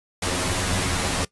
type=noise with comb filter; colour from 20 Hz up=pink; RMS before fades=-24 dBFS; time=0.22-1.25 s; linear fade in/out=5 ms; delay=11 ms; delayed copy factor=+1; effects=noise-tail reverb RT60 0.1 s tail -19 dB re dry + resampled to 24000 Hz